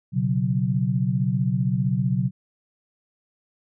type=chord; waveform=sine; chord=B suspended second; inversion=none; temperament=just; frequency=123.47 / 138.9 / 185.21 Hz; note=B2 / C#3 / F#3; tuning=0 / +4 / +2 cents; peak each=-24 dBFS; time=0.12-2.31 s; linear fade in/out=50 ms; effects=none